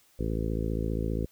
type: harmonic tone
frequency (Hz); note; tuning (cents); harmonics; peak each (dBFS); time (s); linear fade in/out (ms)
55; A1; 0; 1 / 2 / 3 / 4 / 5 / 6 / 7 / 8 / 9; -31 / -34 / -36 / -37 / -38 / -39 / -39 / -40 / -41; 0.19-1.26; 5
effects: white hiss -63 dBFS RMS until 1.31 s